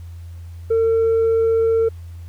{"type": "tone with tanh clipping", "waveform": "triangle", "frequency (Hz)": 452.6, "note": "A4", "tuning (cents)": 49, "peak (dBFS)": -14, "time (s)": [0.7, 1.89], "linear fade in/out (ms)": 10, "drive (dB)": 6, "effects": ["added 85 Hz sine -32 dBFS peak until 2.28 s", "pink hiss -55 dBFS RMS until 2.28 s"]}